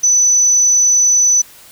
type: tone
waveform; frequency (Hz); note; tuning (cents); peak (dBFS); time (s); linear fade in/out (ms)
sine; 5990; F#8; +20; -8; 0.03-1.42; 10
effects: white hiss -41 dBFS RMS until 1.71 s